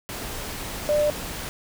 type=tone in noise; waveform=sine; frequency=595 Hz; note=D5; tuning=22 cents sharp; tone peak=-18 dBFS; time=0.89-1.1 s; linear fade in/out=0 ms; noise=pink; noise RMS=-33 dBFS; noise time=0.09-1.49 s; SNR=+12 dB; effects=none